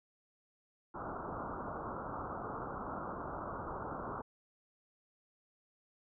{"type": "low-pass noise", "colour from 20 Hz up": "white", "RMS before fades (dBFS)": -42, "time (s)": [0.94, 4.22], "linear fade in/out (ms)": 10, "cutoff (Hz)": 1400, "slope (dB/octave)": 96, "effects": []}